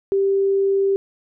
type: tone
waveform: sine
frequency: 392.3 Hz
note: G4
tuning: 1 cent sharp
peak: -15 dBFS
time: 0.12-0.96 s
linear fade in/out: 0 ms
effects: none